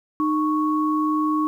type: tone pair together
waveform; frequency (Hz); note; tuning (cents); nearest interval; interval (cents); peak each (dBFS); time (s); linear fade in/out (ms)
sine; 306.9 / 1108.7; D#4 / C#6; -24 / 0; octave + minor seventh; 2224; -20 / -23; 0.2-1.47; 0
effects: 9-bit